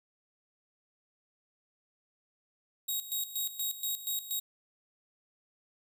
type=tone with tremolo; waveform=5% pulse; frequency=3790 Hz; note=A#7; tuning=28 cents sharp; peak=-23 dBFS; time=2.88-4.4 s; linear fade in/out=10 ms; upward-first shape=square; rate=4.2 Hz; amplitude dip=75%; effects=none

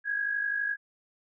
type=tone pair together; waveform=sine; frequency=1609.3 / 1661.2 Hz; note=G6 / G#6; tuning=+45 / 0 cents; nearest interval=minor second; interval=55 cents; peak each=-34 / -28 dBFS; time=0.04-0.77 s; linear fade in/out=50 ms; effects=none

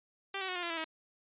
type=tone with pitch steps; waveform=5% pulse; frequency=392 / 378.9 / 366.2 / 353.9 / 342 / 330.6 / 319.5 Hz; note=G4 / F#4 / F#4 / F4 / F4 / E4 / D#4; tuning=0 / +41 / -18 / +23 / -36 / +5 / +46 cents; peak=-23 dBFS; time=0.34-0.844 s; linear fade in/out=5 ms; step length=72 ms; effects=resampled to 8000 Hz

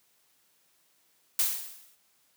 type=noise with exponential decay; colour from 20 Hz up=blue; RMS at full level=-23 dBFS; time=1.39-1.95 s; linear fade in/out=2 ms; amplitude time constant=120 ms; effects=white hiss -68 dBFS RMS until 2.36 s + high-pass 100 Hz 12 dB/octave

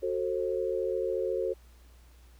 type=chord; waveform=sine; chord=F# diminished; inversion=none; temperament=just; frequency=370 / 444 / 532.8 Hz; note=F#4 / A4 / C5; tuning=0 / +16 / +31 cents; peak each=-32 dBFS; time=0.02-1.54 s; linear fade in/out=20 ms; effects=added 60 Hz sine -53 dBFS peak until 2.39 s + pink hiss -63 dBFS RMS until 2.39 s

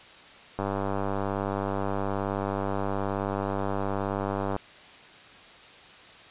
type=click train; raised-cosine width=1 ms; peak=-15 dBFS; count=394; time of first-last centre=0.59-4.564 s; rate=98.9 Hz; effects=white hiss -49 dBFS RMS until 6.3 s + resampled to 8000 Hz

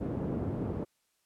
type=band-pass noise; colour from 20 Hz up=pink; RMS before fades=-34 dBFS; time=0-0.85 s; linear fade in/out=20 ms; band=120 to 360 Hz; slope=12 dB/octave; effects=white hiss -75 dBFS RMS until 1.25 s + low-pass 12000 Hz 12 dB/octave

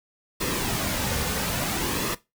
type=noise with flanger; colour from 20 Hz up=pink; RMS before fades=-27 dBFS; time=0.4-2.15 s; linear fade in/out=10 ms; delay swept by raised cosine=1.3 to 3.1 ms; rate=0.6 Hz; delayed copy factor=-0.5; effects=noise-tail reverb RT60 0.2 s tail -17 dB re dry

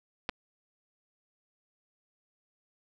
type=clicks; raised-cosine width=0.3 ms; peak=-15 / -18 dBFS; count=2; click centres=0.291 / 0.295 s; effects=none

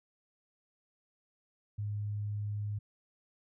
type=tone; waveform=sine; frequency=103.83 Hz; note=G#2; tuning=in tune; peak=-33 dBFS; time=1.78-2.79 s; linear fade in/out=10 ms; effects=none

